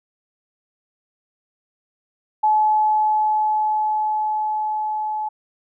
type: tone with level ramp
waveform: sine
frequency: 857 Hz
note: A5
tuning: 46 cents flat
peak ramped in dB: -13 to -22 dBFS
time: 2.43-5.29 s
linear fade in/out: 10 ms
effects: none